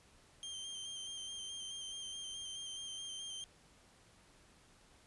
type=tone with vibrato; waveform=sawtooth; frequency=3160 Hz; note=G7; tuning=13 cents sharp; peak=-40 dBFS; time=0.43-3.44 s; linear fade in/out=0 ms; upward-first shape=square; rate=4.7 Hz; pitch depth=18 cents each way; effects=pink hiss -65 dBFS RMS until 5.06 s + resampled to 24000 Hz